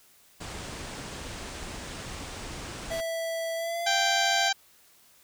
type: low-pass noise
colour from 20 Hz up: pink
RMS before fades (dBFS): -39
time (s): 0.4-3.01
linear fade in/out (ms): 10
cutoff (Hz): 9300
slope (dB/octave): 48
type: tone with pitch glide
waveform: square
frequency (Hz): 659.3 to 690.5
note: E5 to F5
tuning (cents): 0 to -20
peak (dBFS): -30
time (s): 2.9-4.5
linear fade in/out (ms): 20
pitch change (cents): +80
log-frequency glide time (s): 3.55-3.9
type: harmonic tone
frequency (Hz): 784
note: G5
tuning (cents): 0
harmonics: 1 / 2 / 3 / 4 / 5 / 6 / 7 / 8 / 9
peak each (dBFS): -29 / -28 / -34 / -31 / -32 / -34 / -38 / -36 / -38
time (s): 3.86-4.53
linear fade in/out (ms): 10
effects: white hiss -59 dBFS RMS until 5.23 s